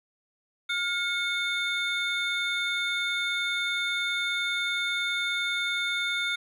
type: tone cluster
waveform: triangle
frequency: 1416 / 2193 / 3595 Hz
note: F6 / C#7 / A7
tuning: +23 / -19 / +36 cents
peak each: -29 dBFS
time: 0.69-6.36 s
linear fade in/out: 10 ms
effects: none